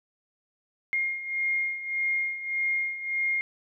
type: beating tone pair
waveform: sine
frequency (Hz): 2130 / 2131.7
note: C7 / C7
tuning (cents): +30 / +32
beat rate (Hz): 1.7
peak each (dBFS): -32 / -27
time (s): 0.93-3.41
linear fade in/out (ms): 0
effects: none